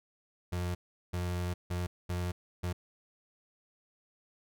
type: tone bursts at uneven times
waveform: 35% pulse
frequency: 88.8 Hz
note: F2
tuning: 29 cents sharp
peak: -30 dBFS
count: 5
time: 0.52-0.75 / 1.13-1.54 / 1.7-1.87 / 2.09-2.32 / 2.63-2.73 s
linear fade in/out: 10 ms
effects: none